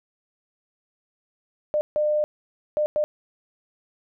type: tone bursts at uneven times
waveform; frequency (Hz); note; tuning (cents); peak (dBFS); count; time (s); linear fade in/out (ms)
sine; 602; D5; +43; -19; 4; 1.74-1.81 / 1.96-2.24 / 2.77-2.86 / 2.96-3.04; 0
effects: none